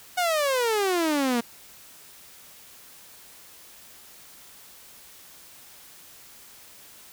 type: exponential sweep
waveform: sawtooth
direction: down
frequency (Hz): 740 to 230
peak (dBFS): -18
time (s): 0.17-1.41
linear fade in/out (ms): 10
effects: white hiss -49 dBFS RMS until 7.12 s